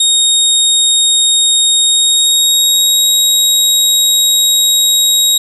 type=tone with pitch glide; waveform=25% pulse; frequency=3729 to 3796 Hz; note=A#7 to A#7; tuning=0 to +31 cents; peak=-3 dBFS; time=0-5.38 s; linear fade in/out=5 ms; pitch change=+31 cents; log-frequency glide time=1.83-3.08 s; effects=none